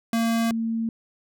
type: tone pair in turn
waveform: square / sine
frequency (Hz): 228.9 / 226.7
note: A#3 / A#3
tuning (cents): -31 / -48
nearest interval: unison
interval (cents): 17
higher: first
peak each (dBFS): -21 / -23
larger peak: first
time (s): 0.13-0.51 / 0.51-0.89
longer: neither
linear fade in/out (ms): 2
effects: none